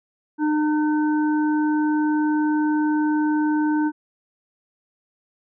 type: harmonic tone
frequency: 303.3 Hz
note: D#4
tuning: 44 cents flat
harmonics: 1 / 3 / 5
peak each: -18 / -28 / -32 dBFS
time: 0.38-3.92 s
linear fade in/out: 50 ms
effects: none